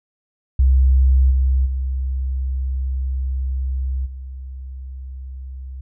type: tone with level steps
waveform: sine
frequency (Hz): 65.41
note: C2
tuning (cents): 0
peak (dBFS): -10 / -13 / -19 / -29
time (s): 0.59-5.81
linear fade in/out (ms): 5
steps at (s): 1.3 / 1.65 / 4.05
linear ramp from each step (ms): 20
effects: none